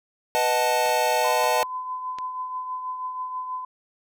square chord, B dominant seventh, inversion none, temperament equal, 493.9 / 622.3 / 740 / 880 Hz, B4 / D#5 / F#5 / A5, 0 / 0 / 0 / 0 cents, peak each -28 / -26 / -28 / -24 dBFS, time 0.35-1.63 s, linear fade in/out 0 ms
clicks, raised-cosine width 0.2 ms, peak -20 dBFS, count 4, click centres 0.86 / 0.893 / 1.44 / 2.186 s
sine tone with tremolo, 1015 Hz, B5, 47 cents sharp, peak -26 dBFS, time 1.24-3.65 s, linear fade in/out 5 ms, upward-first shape triangle, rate 6.2 Hz, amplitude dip 50%
effects none

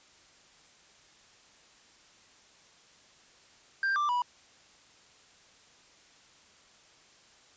triangle tone with pitch steps, 1583 / 1179 / 978 Hz, G6 / D6 / B5, +17 / +6 / -17 cents, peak -24 dBFS, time 3.83-4.22 s, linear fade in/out 2 ms, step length 130 ms, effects white hiss -59 dBFS RMS until 7.56 s + resampled to 16000 Hz

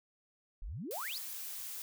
sine exponential sweep, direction up, 32.62 to 5274 Hz, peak -39 dBFS, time 0.62-1.18 s, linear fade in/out 0 ms
blue noise, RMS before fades -43 dBFS, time 0.91-1.82 s, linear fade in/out 0 ms
effects none

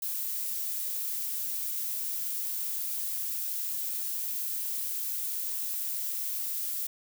violet noise, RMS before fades -33 dBFS, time 0.02-6.87 s, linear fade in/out 5 ms, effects none

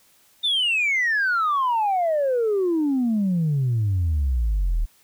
sine exponential sweep, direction down, 3640 to 36.71 Hz, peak -17 dBFS, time 0.43-4.86 s, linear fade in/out 20 ms, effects tanh soft clip ceiling -16 dBFS + white hiss -58 dBFS RMS until 5.03 s

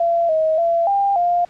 sine tone with pitch steps, 680 / 633 / 676 / 797 / 701 Hz, F5 / D#5 / E5 / G5 / F5, -46 / +30 / +43 / +28 / +6 cents, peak -14 dBFS, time 0-1.45 s, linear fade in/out 5 ms, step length 290 ms, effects pink hiss -51 dBFS RMS until 1.49 s + low-pass 5000 Hz 12 dB/octave

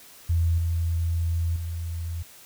sine tone with level steps, 83.8 Hz, E2, 29 cents sharp, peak -19 / -22 / -28 dBFS, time 0.29-2.23 s, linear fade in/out 10 ms, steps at 0.58 / 1.56 s, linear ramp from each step 2 ms, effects white hiss -49 dBFS RMS until 2.45 s

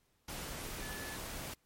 sine tone in noise, 1728 Hz, A6, 32 cents flat, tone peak -47 dBFS, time 0.82-1.16 s, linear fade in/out 5 ms, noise pink, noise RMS -43 dBFS, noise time 0.28-1.54 s, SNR -7 dB, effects pink hiss -75 dBFS RMS until 1.65 s + MP3 64 kbps

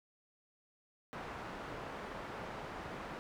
white low-pass noise, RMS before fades -45 dBFS, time 1.13-3.19 s, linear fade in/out 0 ms, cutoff 1200 Hz, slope 12 dB/octave, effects none

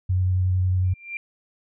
sine tone with vibrato, 92.1 Hz, F#2, 7 cents flat, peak -18 dBFS, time 0.09-0.94 s, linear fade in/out 10 ms, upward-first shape sine, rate 11 Hz, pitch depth 13 cents each way
sine tone with exponential growth, 2374 Hz, D7, 18 cents sharp, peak -25 dBFS, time 0.84-1.17 s, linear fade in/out 1 ms, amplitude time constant 71 ms
effects none

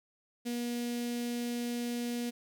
sawtooth tone with notch filter, 239.7 Hz, A#3, 48 cents sharp, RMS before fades -35 dBFS, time 0.45-2.31 s, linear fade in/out 20 ms, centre 1100 Hz, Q 0.51, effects none

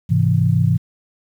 sine chord, Ab augmented, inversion none, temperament equal, 103.83 / 130.81 / 164.81 Hz, Ab2 / C3 / E3, 0 / 0 / 0 cents, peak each -17 dBFS, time 0.09-0.78 s, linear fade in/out 20 ms, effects 8-bit

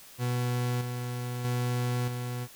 40% pulse tone with tremolo, 122.9 Hz, B2, 8 cents flat, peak -26 dBFS, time 0.18-2.48 s, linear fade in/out 50 ms, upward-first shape square, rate 0.79 Hz, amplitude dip 45%, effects white hiss -51 dBFS RMS until 2.55 s

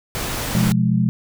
pink noise, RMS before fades -25 dBFS, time 0.15-0.72 s, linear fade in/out 0 ms
sine chord, F diminished, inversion second, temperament just, 125.72 / 174.61 / 209.5 Hz, Cb3 / F3 / Ab3, +31 / 0 / +15 cents, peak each -19 dBFS, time 0.55-1.09 s, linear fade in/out 0 ms
effects none

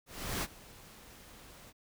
pink noise with ADSR envelope, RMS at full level -34 dBFS, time 0.06-1.73 s, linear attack 370 ms, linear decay 37 ms, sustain -20 dB, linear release 37 ms, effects none

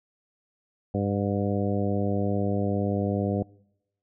harmonic tone with a mistuned harmonic, 100.4 Hz, G2, 42 cents sharp, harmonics 1 / 2 / 3 / 4 / 5 / 6 / 7, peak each -28 / -28 / -32 / -34 / -32 / -35 / -37 dBFS, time 0.94-3.43 s, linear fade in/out 5 ms, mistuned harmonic 7, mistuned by +43 cents, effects noise-tail reverb RT60 0.9 s tail -25 dB re dry

